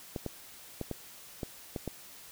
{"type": "clicks", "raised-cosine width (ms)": 2, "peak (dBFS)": -21, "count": 7, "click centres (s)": [0.162, 0.263, 0.813, 0.913, 1.432, 1.762, 1.877], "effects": ["white hiss -51 dBFS RMS until 2.31 s"]}